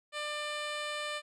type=tone with low-pass filter; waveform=10% pulse; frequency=596 Hz; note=D5; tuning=25 cents sharp; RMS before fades=-37 dBFS; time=0.12-1.22 s; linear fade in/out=50 ms; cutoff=7300 Hz; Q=0.85; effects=none